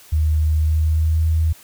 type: tone with pitch glide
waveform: sine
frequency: 77.5 to 80.14 Hz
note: D#2 to E2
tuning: -6 to -48 cents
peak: -14 dBFS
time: 0.12-1.53 s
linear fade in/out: 10 ms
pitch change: +58 cents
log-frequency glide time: 0.58-1.27 s
effects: white hiss -46 dBFS RMS until 1.63 s